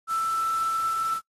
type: tone in noise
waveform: sine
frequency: 1328 Hz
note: E6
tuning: 12 cents sharp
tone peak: -23 dBFS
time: 0.07-1.21 s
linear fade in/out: 50 ms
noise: white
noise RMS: -41 dBFS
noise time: 0.07-1.21 s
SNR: +15 dB
effects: noise-tail reverb RT60 0.1 s tail -24 dB re dry + AAC 32 kbps